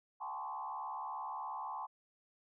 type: tone with frequency modulation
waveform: sine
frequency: 949 Hz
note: A#5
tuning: 31 cents sharp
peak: -39 dBFS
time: 0.2-1.87 s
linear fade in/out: 20 ms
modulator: 71.6 Hz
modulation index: 2.4
effects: none